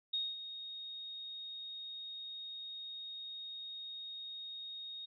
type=tone with ADSR envelope; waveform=sine; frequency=3729 Hz; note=A#7; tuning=in tune; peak=-32 dBFS; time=0.13-5.06 s; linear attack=8 ms; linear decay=220 ms; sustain=-11 dB; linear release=13 ms; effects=none